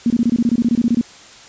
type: tone bursts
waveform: sine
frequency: 235.9 Hz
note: A#3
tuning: 21 cents sharp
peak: -11 dBFS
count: 15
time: 0.06-1.012 s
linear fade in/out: 2 ms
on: 42 ms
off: 23 ms
effects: white hiss -41 dBFS RMS until 1.48 s + resampled to 16000 Hz